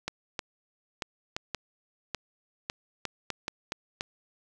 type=clicks; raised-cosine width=0.2 ms; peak=-14 dBFS; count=12; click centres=0.08 / 0.392 / 1.022 / 1.365 / 1.547 / 2.147 / 2.699 / 3.053 / 3.303 / 3.481 / 3.721 / 4.009 s; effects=none